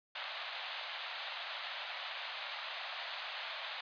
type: band-pass noise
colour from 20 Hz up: white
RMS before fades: -43 dBFS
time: 0.15-3.81 s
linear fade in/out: 5 ms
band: 590 to 4100 Hz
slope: 48 dB/octave
effects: resampled to 11025 Hz